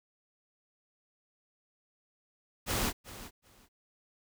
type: noise with echo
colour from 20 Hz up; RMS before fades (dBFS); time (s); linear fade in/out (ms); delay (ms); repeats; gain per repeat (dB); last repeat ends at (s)
pink; -31; 2.66-2.93; 50; 380; 2; -15; 3.69
effects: none